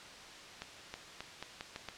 accelerating click train, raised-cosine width 0.2 ms, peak -23 dBFS, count 7, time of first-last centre 0.62-1.887 s, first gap 320 ms, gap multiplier 0.83, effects white hiss -50 dBFS RMS until 1.97 s + low-pass 5000 Hz 12 dB/octave

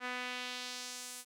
sawtooth tone with band-pass filter sweep, 249.2 Hz, B3, 16 cents sharp, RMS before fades -42 dBFS, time 0-1.25 s, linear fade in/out 50 ms, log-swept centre 1700 to 10000 Hz, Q 1.3, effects none

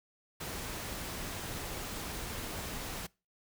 pink noise, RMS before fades -40 dBFS, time 0.4-3.07 s, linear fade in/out 10 ms, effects noise-tail reverb RT60 0.3 s tail -24 dB re dry

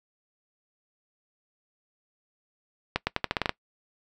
accelerating click train, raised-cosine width 0.3 ms, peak -8 dBFS, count 9, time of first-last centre 2.96-3.494 s, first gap 110 ms, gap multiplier 0.85, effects noise-tail reverb RT60 0.1 s tail -21 dB re dry

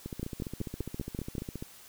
two click trains, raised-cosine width 3 ms, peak -24 / -20 dBFS, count 24 / 7, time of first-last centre 0.06-1.625 / 0.23-1.382 s, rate 14.7 / 5.21 Hz, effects white hiss -53 dBFS RMS until 1.88 s

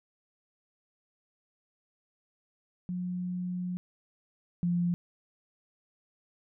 sine tone pair in turn, 179.9 / 174.38 Hz, F#3 / F3, -48 / -2 cents, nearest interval minor second, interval 54 cents, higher first, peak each -31 / -25 dBFS, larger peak second, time 2.89-3.77 / 4.63-4.94 s, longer first, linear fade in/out 0 ms, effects none

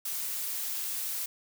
blue noise, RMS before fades -34 dBFS, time 0.05-1.26 s, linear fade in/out 5 ms, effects none

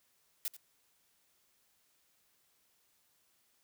blue noise with echo, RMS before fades -36 dBFS, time 0.45-0.48 s, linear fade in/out 0 ms, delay 86 ms, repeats 1, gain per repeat -15 dB, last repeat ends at 0.566 s, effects white hiss -73 dBFS RMS until 3.63 s

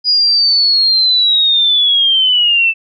sine linear sweep, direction down, 4930 to 2637 Hz, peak -8 dBFS, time 0.04-2.74 s, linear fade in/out 50 ms, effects none

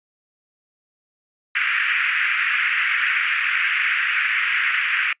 white band-pass noise, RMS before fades -21 dBFS, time 1.55-5.13 s, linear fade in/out 5 ms, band 1400 to 2600 Hz, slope 48 dB/octave, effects noise-tail reverb RT60 0.1 s tail -25 dB re dry + resampled to 8000 Hz

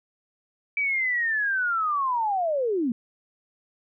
sine linear sweep, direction down, 2313 to 220 Hz, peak -22 dBFS, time 0.77-2.92 s, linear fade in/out 2 ms, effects none

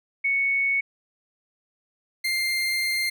sine / 30% pulse tone pair in turn, 2217 / 2103 Hz, C#7 / C7, 0 / +8 cents, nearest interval minor second, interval 92 cents, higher first, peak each -20 dBFS, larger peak neither, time 0.24-0.81 / 2.24-3.1 s, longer second, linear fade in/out 10 ms, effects none

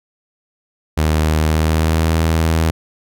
sawtooth tone with pitch glide, 77.78 to 80.94 Hz, D#2 to E2, 0 to -31 cents, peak -9 dBFS, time 0.97-2.71 s, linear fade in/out 10 ms, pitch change +69 cents, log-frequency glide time 1.36-2.14 s, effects none

